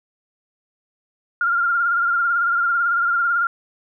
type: tone with vibrato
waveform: sine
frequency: 1396.9 Hz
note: F6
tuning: in tune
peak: -16 dBFS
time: 1.41-3.47 s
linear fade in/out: 2 ms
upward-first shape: triangle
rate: 18 Hz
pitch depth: 52 cents each way
effects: none